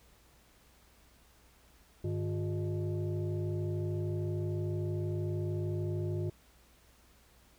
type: tone with frequency modulation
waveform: sine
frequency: 100.9 Hz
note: G#2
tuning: 49 cents flat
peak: -31 dBFS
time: 2.04-6.3 s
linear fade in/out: 5 ms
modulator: 255 Hz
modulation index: 1.1
effects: added 60 Hz sine -65 dBFS peak until 7.58 s + pink hiss -64 dBFS RMS until 7.58 s